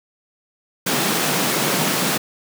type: high-pass noise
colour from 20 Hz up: pink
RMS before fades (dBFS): -20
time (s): 0.86-2.18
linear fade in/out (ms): 10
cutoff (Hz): 140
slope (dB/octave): 48
effects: none